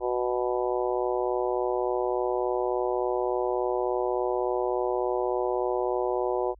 harmonic tone, 123.47 Hz, B2, in tune, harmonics 3 / 4 / 5 / 6 / 7 / 8, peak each -28 / -30 / -32 / -34 / -35 / -36 dBFS, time 0-6.55 s, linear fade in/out 50 ms, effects added 50 Hz sine -51 dBFS peak until 6.59 s

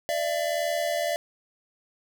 square tone pair together, 591 / 672.5 Hz, D5 / E5, +11 / +34 cents, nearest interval major second, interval 223 cents, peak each -29 / -28 dBFS, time 0.09-1.16 s, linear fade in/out 0 ms, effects none

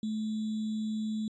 sine tone with sample-and-hold, 216.8 Hz, A3, 25 cents flat, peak -30 dBFS, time 0.03-1.28 s, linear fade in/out 2 ms, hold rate 3675 Hz, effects resampled to 16000 Hz

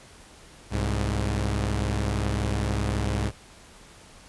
sawtooth tone pair together, 65.49 / 103.83 Hz, C2 / G#2, +2 / 0 cents, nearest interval minor sixth, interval 798 cents, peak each -23 dBFS, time 0.7-3.32 s, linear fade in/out 50 ms, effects pink hiss -50 dBFS RMS until 4.28 s + resampled to 24000 Hz

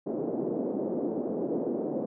pink band-pass noise, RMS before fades -31 dBFS, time 0.06-2.06 s, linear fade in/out 10 ms, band 230 to 530 Hz, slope 24 dB/octave, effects none

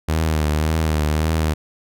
sawtooth tone with vibrato, 77.78 Hz, D#2, in tune, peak -13 dBFS, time 0.08-1.54 s, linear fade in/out 10 ms, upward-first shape triangle, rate 1.8 Hz, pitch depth 63 cents each way, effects none

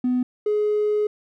triangle tone pair in turn, 250 / 420.4 Hz, B3 / G#4, +21 / +21 cents, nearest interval major sixth, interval 900 cents, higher second, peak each -15 dBFS, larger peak neither, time 0.04-0.23 / 0.46-1.07 s, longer second, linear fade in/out 5 ms, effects tanh soft clip ceiling -15 dBFS

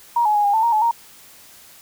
sine tone with pitch steps, 945 / 845 / 829 / 811 / 886 / 934 / 859 / 932 Hz, A#5 / G#5 / G#5 / G#5 / A5 / A#5 / A5 / A#5, +23 / +30 / -3 / -41 / +12 / +3 / -42 / -1 cents, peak -14 dBFS, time 0.16-0.912 s, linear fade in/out 5 ms, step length 94 ms, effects white hiss -46 dBFS RMS until 1.81 s

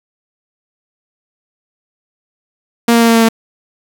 sawtooth tone with pitch steps, 234.1 / 232.5 / 230.9 / 229.3 / 227.7 / 226.1 Hz, A#3 / A#3 / A#3 / A#3 / A#3 / A3, +8 / -4 / -16 / -28 / -40 / +47 cents, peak -3 dBFS, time 2.88-3.288 s, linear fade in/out 5 ms, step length 68 ms, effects 7-bit

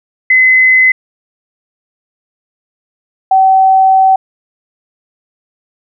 sine tone pair in turn, 2036 / 764.3 Hz, C7 / G5, -48 / -44 cents, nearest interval octave + perfect fourth, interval 1696 cents, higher first, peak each -4 dBFS, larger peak neither, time 0.3-0.92 / 3.31-4.16 s, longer second, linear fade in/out 5 ms, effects none

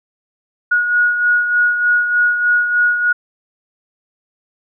sine beating tone pair, 1450 / 1453.3 Hz, F#6 / F#6, -35 / -31 cents, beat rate 3.3 Hz, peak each -12 / -21 dBFS, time 0.71-3.13 s, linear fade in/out 10 ms, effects none

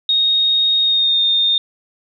sine tone with pitch glide, 3729 to 3652 Hz, A#7 to A#7, 0 to -36 cents, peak -12 dBFS, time 0.09-1.58 s, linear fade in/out 2 ms, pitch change -36 cents, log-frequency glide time 0.81-1.22 s, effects none

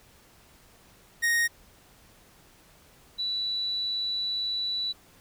45% pulse / sine tone pair in turn, 1864.7 / 3951 Hz, A#6 / B7, 0 / 0 cents, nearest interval octave + minor second, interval 1300 cents, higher second, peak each -22 / -27 dBFS, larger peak first, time 1.22-1.48 / 3.18-4.93 s, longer second, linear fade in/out 20 ms, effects pink hiss -57 dBFS RMS until 5.2 s

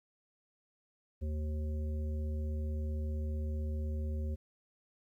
harmonic tone, 76.3 Hz, D#2, 33 cents flat, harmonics 1 / 3 / 5 / 7, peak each -33 / -45 / -50 / -51 dBFS, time 1.21-4.36 s, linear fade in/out 20 ms, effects 12-bit

